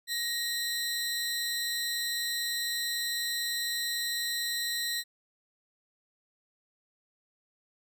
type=tone pair together; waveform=sawtooth; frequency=1880 / 4031 Hz; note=A#6 / B7; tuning=+14 / +35 cents; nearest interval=octave + minor second; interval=1321 cents; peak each=-31 / -29 dBFS; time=0.07-5.04 s; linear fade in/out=50 ms; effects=none